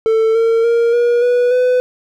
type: tone with pitch steps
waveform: triangle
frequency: 445.1 / 455.8 / 466.7 / 477.9 / 489.3 / 501.1 Hz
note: A4 / A#4 / A#4 / A#4 / B4 / B4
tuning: +20 / -39 / +2 / +43 / -16 / +25 cents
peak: -8 dBFS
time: 0.06-1.8 s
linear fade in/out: 0 ms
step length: 290 ms
effects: none